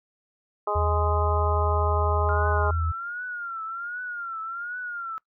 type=harmonic tone; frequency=207.7 Hz; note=G#3; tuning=in tune; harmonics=2 / 3 / 4 / 5 / 6; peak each=-30 / -30 / -30 / -30 / -30 dBFS; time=0.67-2.71 s; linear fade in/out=5 ms
type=tone; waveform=sine; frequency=81.2 Hz; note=E2; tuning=26 cents flat; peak=-23 dBFS; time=0.75-2.92 s; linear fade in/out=10 ms
type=tone with vibrato; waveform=sine; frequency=1396.9 Hz; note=F6; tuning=in tune; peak=-30 dBFS; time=2.29-5.18 s; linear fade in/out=0 ms; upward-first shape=triangle; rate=1.3 Hz; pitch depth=120 cents each way
effects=noise-tail reverb RT60 0.1 s tail -22 dB re dry